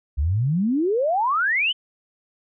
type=exponential sweep; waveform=sine; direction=up; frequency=65.41 to 3132 Hz; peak=-18 dBFS; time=0.17-1.73 s; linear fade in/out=20 ms; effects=none